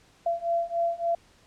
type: beating tone pair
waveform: sine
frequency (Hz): 678 / 681.5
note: E5 / F5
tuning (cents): +49 / -43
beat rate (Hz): 3.5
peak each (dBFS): -28 / -27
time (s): 0.26-1.15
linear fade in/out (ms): 5
effects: pink hiss -59 dBFS RMS until 1.46 s + low-pass 8000 Hz 12 dB/octave

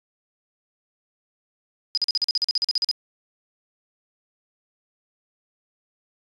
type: tone bursts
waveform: sine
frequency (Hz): 4968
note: D#8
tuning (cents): -3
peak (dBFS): -18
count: 15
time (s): 1.95-2.912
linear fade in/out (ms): 0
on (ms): 24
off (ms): 43
effects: resampled to 22050 Hz

